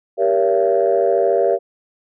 sine chord, G diminished seventh, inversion none, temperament just, 392 / 470.4 / 564.5 / 677.4 Hz, G4 / Bb4 / Db5 / Fb5, 0 / +16 / +31 / +47 cents, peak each -18 dBFS, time 0.17-1.59 s, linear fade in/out 50 ms, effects tanh soft clip ceiling -5 dBFS

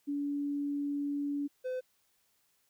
sine / triangle tone pair in turn, 286.3 / 510.1 Hz, D4 / C5, -44 / -44 cents, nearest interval minor seventh, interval 1000 cents, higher second, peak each -31 / -31 dBFS, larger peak neither, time 0.07-1.48 / 1.64-1.81 s, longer first, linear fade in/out 20 ms, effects white hiss -73 dBFS RMS until 2.69 s

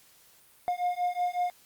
triangle beating tone pair, 711 / 716.4 Hz, F5 / F5, +31 / +44 cents, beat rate 5.4 Hz, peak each -28 dBFS, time 0.68-1.5 s, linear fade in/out 0 ms, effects white hiss -59 dBFS RMS until 1.65 s + Opus 48 kbps

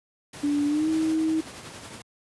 pink noise, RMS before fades -40 dBFS, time 0.33-1.12 s, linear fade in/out 5 ms
sine tone with pitch glide, 290 to 318.1 Hz, D4 to D#4, -22 to +38 cents, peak -21 dBFS, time 0.43-1.41 s, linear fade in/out 10 ms, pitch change +160 cents, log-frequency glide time 0.67-0.89 s
pink noise with tremolo, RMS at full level -39 dBFS, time 0.92-2.02 s, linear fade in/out 5 ms, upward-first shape triangle, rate 11 Hz, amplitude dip 45%
effects high-pass 100 Hz 12 dB/octave + resampled to 24000 Hz

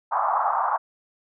white band-pass noise, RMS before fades -23 dBFS, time 0.11-0.78 s, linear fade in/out 20 ms, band 710 to 1200 Hz, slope 48 dB/octave, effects none

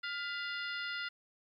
harmonic tone with a mistuned harmonic, 704 Hz, F5, 14 cents sharp, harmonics 2 / 3 / 4 / 5 / 6 / 7, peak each -39 / -43 / -45 / -47 / -49 / -50 dBFS, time 0.03-1.09 s, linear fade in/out 10 ms, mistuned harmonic 3, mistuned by -89 cents, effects 12-bit

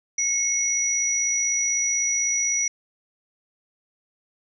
sine tone pair together, 2179 / 5822 Hz, C#7 / F#8, -30 / -29 cents, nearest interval octave + perfect fourth, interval 1701 cents, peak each -28 / -21 dBFS, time 0.18-2.68 s, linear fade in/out 5 ms, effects none

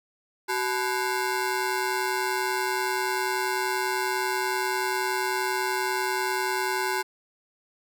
20% pulse ring-modulated tone, 622.3 Hz, D#5, in tune, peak -17 dBFS, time 0.48-7.03 s, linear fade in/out 20 ms, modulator 246 Hz, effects none

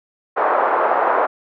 pink band-pass noise, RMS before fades -17 dBFS, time 0.36-1.27 s, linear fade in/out 20 ms, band 510 to 1300 Hz, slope 24 dB/octave, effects none

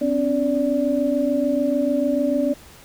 sine tone cluster, 259.2 / 286 / 581 Hz, C4 / D4 / D5, -16 / -46 / -19 cents, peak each -22 dBFS, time 0.01-2.54 s, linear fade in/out 10 ms, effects pink hiss -46 dBFS RMS until 2.84 s

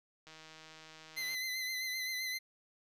click train, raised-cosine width 0.2 ms, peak -36 dBFS, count 171, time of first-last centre 0.27-1.346 s, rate 158 Hz
25% pulse tone with vibrato, 2039 Hz, C7, 45 cents flat, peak -32 dBFS, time 1.16-2.39 s, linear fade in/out 20 ms, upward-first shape sine, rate 7.7 Hz, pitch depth 36 cents each way
effects none

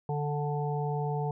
harmonic tone, 146.83 Hz, D3, in tune, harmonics 1 / 3 / 5 / 6, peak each -30 / -35 / -37 / -38 dBFS, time 0.09-1.31 s, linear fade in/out 2 ms, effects none

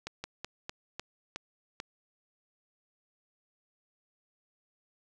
slowing click train, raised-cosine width 0.2 ms, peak -20 dBFS, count 7, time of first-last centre 0.07-1.801 s, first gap 170 ms, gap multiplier 1.21, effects none

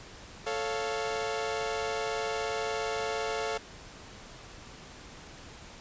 sawtooth chord, A augmented, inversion none, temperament equal, 440 / 554.4 / 698.5 Hz, A4 / C#5 / E#5, 0 / 0 / 0 cents, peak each -29 / -33 / -32 dBFS, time 0.46-3.58 s, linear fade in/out 10 ms, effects pink hiss -48 dBFS RMS until 5.8 s + resampled to 16000 Hz

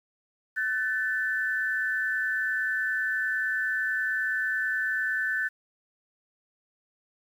sine tone pair together, 1512 / 1761.2 Hz, F#6 / A6, +37 / +1 cents, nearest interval minor third, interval 264 cents, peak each -28 dBFS, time 0.56-5.49 s, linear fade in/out 20 ms, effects 9-bit

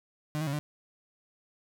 35% pulse tone with pitch steps, 151.5 / 158.2 / 139.4 / 149.2 Hz, D#3 / D#3 / C#3 / D3, -46 / +29 / +10 / +28 cents, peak -28 dBFS, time 0.35-0.59 s, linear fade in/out 0 ms, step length 60 ms, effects none

